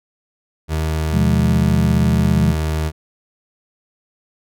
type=tone with pitch glide; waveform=30% pulse; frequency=78.6 to 78.06 Hz; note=D#2 to D#2; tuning=+18 to +6 cents; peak=-15 dBFS; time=0.68-2.92 s; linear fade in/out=50 ms; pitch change=-12 cents; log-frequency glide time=1.92-2.4 s
type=chord; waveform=sine; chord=F half-diminished seventh; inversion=second; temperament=just; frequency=125.72 / 157.15 / 174.61 / 209.5 Hz; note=Cb3 / Eb3 / F3 / Ab3; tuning=+31 / +18 / 0 / +15 cents; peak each=-18 dBFS; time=1.11-2.55 s; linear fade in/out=50 ms
effects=none